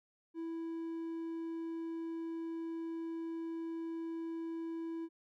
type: tone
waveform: triangle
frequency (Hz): 329.6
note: E4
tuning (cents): 0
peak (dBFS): -36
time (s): 0.34-5.09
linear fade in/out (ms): 50
effects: none